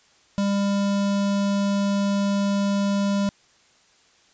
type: tone with notch filter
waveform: square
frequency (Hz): 200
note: G3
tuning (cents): +35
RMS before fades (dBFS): -22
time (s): 0.38-3.29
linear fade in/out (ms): 0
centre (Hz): 2000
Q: 1.6
effects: white hiss -58 dBFS RMS until 4.33 s + resampled to 16000 Hz